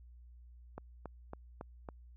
click train, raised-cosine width 1 ms, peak -29 dBFS, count 5, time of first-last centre 0.78-1.888 s, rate 3.61 Hz, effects added 60 Hz sine -53 dBFS peak until 2.16 s

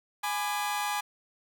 sawtooth chord, G# diminished, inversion none, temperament just, 830.6 / 996.7 / 1196.1 Hz, G#5 / B5 / D6, 0 / +16 / +31 cents, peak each -27 / -32 / -32 dBFS, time 0.23-1.01 s, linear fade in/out 10 ms, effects none

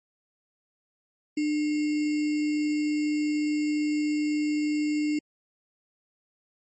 sine tone with sample-and-hold, 300 Hz, D4, 37 cents sharp, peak -23 dBFS, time 1.37-5.19 s, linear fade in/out 5 ms, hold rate 2450 Hz, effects MP3 32 kbps

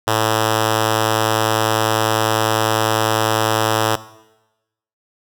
5% pulse tone with notch filter, 110 Hz, A2, in tune, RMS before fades -17 dBFS, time 0.07-3.96 s, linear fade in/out 10 ms, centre 240 Hz, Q 1.5, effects noise-tail reverb RT60 1.0 s tail -18 dB re dry

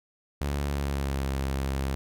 sawtooth tone with pitch glide, 71.1 to 67.62 Hz, C#2 to C#2, +45 to -42 cents, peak -23 dBFS, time 0.41-1.95 s, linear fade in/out 0 ms, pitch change -87 cents, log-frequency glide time 0.66-1.26 s, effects none

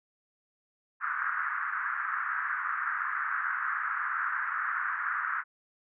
pink band-pass noise, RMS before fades -32 dBFS, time 1-5.44 s, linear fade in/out 50 ms, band 1200 to 1700 Hz, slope 48 dB/octave, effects none

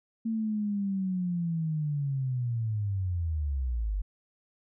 sine linear sweep, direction down, 227 to 46.25 Hz, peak -27 dBFS, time 0.25-4.02 s, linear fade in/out 10 ms, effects none

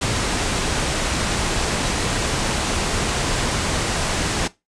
pink low-pass noise, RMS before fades -22 dBFS, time 0.01-4.48 s, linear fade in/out 10 ms, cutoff 9400 Hz, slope 48 dB/octave, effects noise-tail reverb RT60 0.2 s tail -18 dB re dry

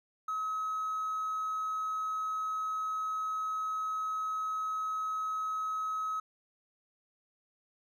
triangle tone with hard clipping, 1280 Hz, D#6, 49 cents sharp, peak -32 dBFS, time 0.28-6.2 s, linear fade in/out 5 ms, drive 4 dB, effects none

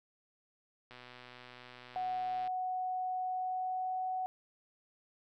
click train, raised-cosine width 0.3 ms, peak -35 dBFS, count 195, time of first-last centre 0.91-2.475 s, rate 124 Hz
sine tone with pitch glide, 740 to 745.1 Hz, F#5 to F#5, 0 to +12 cents, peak -33 dBFS, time 1.96-4.26 s, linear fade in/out 0 ms, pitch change +12 cents, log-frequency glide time 3.23-4.07 s
effects none

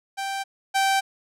sawtooth tone pair in turn, 783 / 778.5 Hz, G5 / G5, -2 / -12 cents, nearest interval unison, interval 10 cents, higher first, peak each -23 / -15 dBFS, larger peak second, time 0.17-0.44 / 0.74-1.01 s, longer neither, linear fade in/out 20 ms, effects low-pass 11000 Hz 12 dB/octave

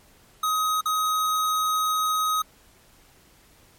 square tone with dropouts, 1261 Hz, D#6, 23 cents sharp, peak -22 dBFS, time 0.43-2.42 s, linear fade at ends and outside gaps 5 ms, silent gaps 0.81-0.856 s, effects pink hiss -56 dBFS RMS until 3.78 s + MP3 64 kbps

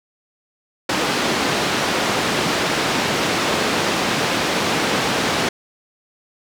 pink band-pass noise, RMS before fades -20 dBFS, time 0.89-5.49 s, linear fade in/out 5 ms, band 200 to 5200 Hz, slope 12 dB/octave, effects none

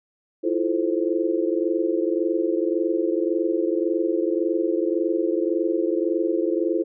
sine chord, F major seventh, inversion third, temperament just, 327.4 / 349.2 / 436.5 / 523.8 Hz, E4 / F4 / A4 / C5, -12 / 0 / -14 / +2 cents, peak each -24 / -24 / -27 / -28 dBFS, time 0.43-6.84 s, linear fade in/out 20 ms, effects none

